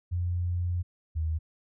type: tone pair in turn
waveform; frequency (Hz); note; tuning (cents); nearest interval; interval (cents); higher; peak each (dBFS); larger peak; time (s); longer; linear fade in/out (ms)
sine; 88.1 / 79.53; F2 / D#2; +16 / +38; major second; 178; first; -26; neither; 0.11-0.83 / 1.15-1.39; first; 20
effects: none

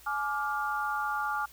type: chord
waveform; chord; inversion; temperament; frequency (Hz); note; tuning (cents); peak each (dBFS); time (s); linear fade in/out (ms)
sine; D diminished; second; just; 845.8 / 1174.7 / 1409.6; Ab5 / D6 / F6; +31 / 0 / +16; -33; 0.06-1.46; 10
effects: added 60 Hz sine -59 dBFS peak until 1.52 s + white hiss -55 dBFS RMS until 1.52 s

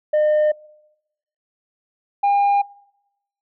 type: tone pair in turn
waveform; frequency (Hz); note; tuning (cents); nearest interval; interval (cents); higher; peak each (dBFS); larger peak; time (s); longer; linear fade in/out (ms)
sine; 607 / 806.3; D#5 / G5; -43 / +49; perfect fourth; 492; second; -11; neither; 0.13-0.52 / 2.23-2.62; neither; 10
effects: noise-tail reverb RT60 0.9 s tail -25 dB re dry + tanh soft clip ceiling -13 dBFS

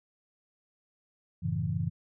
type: chord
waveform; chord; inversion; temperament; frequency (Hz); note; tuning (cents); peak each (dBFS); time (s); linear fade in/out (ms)
sine; F# minor seventh; none; equal; 92.5 / 110 / 138.59 / 164.81; F#2 / A2 / C#3 / E3; 0 / 0 / 0 / 0; -35 / -34 / -34 / -32; 1.42-1.9; 20
effects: none

